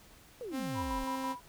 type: exponential sweep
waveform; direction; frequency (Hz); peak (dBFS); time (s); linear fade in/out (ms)
sine; down; 523.3 to 32.7; -38; 0.41-1.04; 0
type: tone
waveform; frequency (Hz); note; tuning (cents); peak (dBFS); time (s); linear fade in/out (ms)
sawtooth; 264.2; C4; +17; -32; 0.51-1.36; 50
type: tone with tremolo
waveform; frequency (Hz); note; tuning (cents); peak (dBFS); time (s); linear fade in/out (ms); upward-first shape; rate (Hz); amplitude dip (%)
sine; 984; B5; -7; -34; 0.74-1.41; 50; square; 6; 55
effects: pink hiss -58 dBFS RMS until 1.48 s